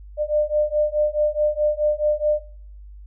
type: beating tone pair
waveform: sine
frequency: 598 / 602.7 Hz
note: D5 / D5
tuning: +31 / +45 cents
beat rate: 4.7 Hz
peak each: -21 dBFS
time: 0.17-2.42 s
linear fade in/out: 50 ms
effects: noise-tail reverb RT60 0.5 s tail -17 dB re dry + added 50 Hz sine -38 dBFS peak until 3.06 s